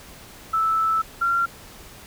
sine tone pair in turn, 1315 / 1376.4 Hz, E6 / F6, -5 / -26 cents, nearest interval minor second, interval 79 cents, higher second, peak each -18 dBFS, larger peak neither, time 0.53-1.02 / 1.21-1.46 s, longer first, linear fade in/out 10 ms, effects pink hiss -44 dBFS RMS until 2.06 s

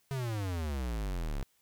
square exponential sweep, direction down, 140 to 32.9 Hz, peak -33 dBFS, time 0.11-1.43 s, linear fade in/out 0 ms, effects white hiss -71 dBFS RMS until 1.61 s

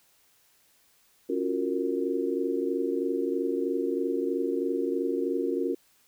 sine chord, Gb major seventh, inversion second, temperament just, 277.5 / 346.9 / 370 / 462.5 Hz, Db4 / F4 / Gb4 / Bb4, +2 / -12 / 0 / -14 cents, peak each -31 dBFS, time 1.29-5.75 s, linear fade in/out 10 ms, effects white hiss -64 dBFS RMS until 6.07 s

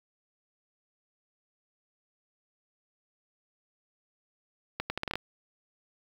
accelerating click train, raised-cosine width 0.3 ms, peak -15 dBFS, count 8, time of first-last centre 4.8-5.156 s, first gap 100 ms, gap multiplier 0.76, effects 7-bit

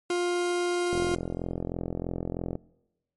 40% pulse tone, 352.5 Hz, F4, 16 cents sharp, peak -24 dBFS, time 0.1-1.15 s, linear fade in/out 2 ms
click train, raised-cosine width 2 ms, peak -18 dBFS, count 71, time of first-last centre 0.93-2.554 s, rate 43.1 Hz
effects noise-tail reverb RT60 1.0 s tail -23 dB re dry + MP3 48 kbps

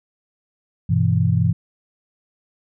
sine chord, E minor, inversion first, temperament just, 98.89 / 123.61 / 164.81 Hz, G2 / B2 / E3, +16 / +2 / 0 cents, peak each -19 dBFS, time 0.89-1.53 s, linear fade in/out 10 ms, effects none

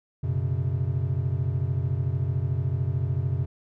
triangle chord, F# suspended fourth, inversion none, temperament equal with one note detuned, 92.5 / 123.47 / 137 Hz, F#2 / B2 / C#3, 0 / 0 / -20 cents, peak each -26 dBFS, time 0.23-3.46 s, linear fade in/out 10 ms, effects none

